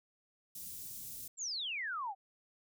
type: band-stop noise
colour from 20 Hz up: white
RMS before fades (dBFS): -46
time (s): 0.55-1.28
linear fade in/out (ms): 5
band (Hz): 210 to 6700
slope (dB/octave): 12
type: exponential sweep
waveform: sine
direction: down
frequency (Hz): 7600 to 740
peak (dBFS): -36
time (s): 1.37-2.15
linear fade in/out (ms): 50
effects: none